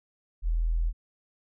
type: tone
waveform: sine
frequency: 41.2 Hz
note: E1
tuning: in tune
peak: -23 dBFS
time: 0.42-0.93 s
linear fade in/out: 50 ms
effects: none